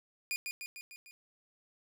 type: tone with echo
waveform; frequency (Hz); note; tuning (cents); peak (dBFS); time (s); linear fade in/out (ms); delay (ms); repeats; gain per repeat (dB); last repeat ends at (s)
sawtooth; 2436; D#7; -37; -29; 0.31-0.36; 0; 150; 5; -4; 1.11
effects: none